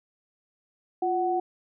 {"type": "tone pair together", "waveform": "sine", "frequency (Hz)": [351.3, 744.4], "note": ["F4", "F#5"], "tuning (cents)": [10, 10], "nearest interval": "octave + minor second", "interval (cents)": 1300, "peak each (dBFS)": [-27, -25], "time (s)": [1.02, 1.4], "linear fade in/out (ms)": 5, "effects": []}